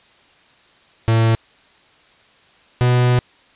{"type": "tone pair in turn", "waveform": "45% pulse", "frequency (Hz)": [112.8, 123.66], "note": ["A2", "B2"], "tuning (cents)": [44, 3], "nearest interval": "major second", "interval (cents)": 159, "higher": "second", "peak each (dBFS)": -12, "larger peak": "neither", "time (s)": [[1.08, 1.35], [2.81, 3.19]], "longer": "second", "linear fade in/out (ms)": 0, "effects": ["white hiss -52 dBFS RMS until 3.55 s", "resampled to 8000 Hz"]}